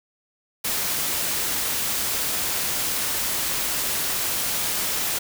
white noise, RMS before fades -25 dBFS, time 0.64-5.19 s, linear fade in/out 10 ms, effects none

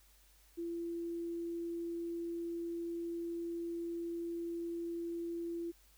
sine tone, 339 Hz, E4, 49 cents sharp, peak -37 dBFS, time 0.57-5.72 s, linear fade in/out 20 ms, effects added 50 Hz sine -65 dBFS peak until 5.97 s + white hiss -67 dBFS RMS until 5.97 s

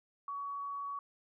sine tone, 1127 Hz, C#6, 28 cents sharp, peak -37 dBFS, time 0.28-0.99 s, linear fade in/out 2 ms, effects none

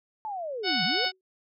sine linear two-way sweep, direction down then up, 890 to 155.56 to 528 Hz, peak -31 dBFS, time 0.25-1.05 s, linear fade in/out 0 ms, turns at 0.84 s
harmonic tone, 740 Hz, F#5, in tune, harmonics 1 / 2 / 3 / 4 / 5 / 6 / 7, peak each -32 / -32 / -32 / -32 / -32 / -32 / -32 dBFS, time 0.63-1.12 s, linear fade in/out 50 ms
sine tone with exponential decay, 374.7 Hz, F#4, 22 cents sharp, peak -38 dBFS, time 1.06-1.21 s, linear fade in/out 2 ms, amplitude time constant 32 ms
effects none

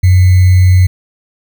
sine tone with sample-and-hold, 91.8 Hz, F#2, 13 cents flat, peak -3 dBFS, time 0.03-0.87 s, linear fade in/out 10 ms, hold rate 2100 Hz, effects none

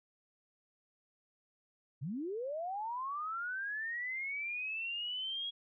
sine linear sweep, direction up, 116.54 to 3322 Hz, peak -36 dBFS, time 2.01-5.51 s, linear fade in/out 20 ms, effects none

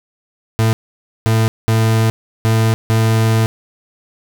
40% pulse tone bursts at uneven times, 111.6 Hz, A2, 25 cents sharp, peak -10 dBFS, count 5, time 0.59-0.73 / 1.26-1.48 / 1.68-2.1 / 2.45-2.74 / 2.9-3.46 s, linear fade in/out 0 ms, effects none

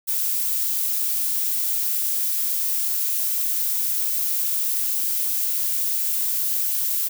violet noise, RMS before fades -23 dBFS, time 0.07-7.09 s, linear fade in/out 20 ms, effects none

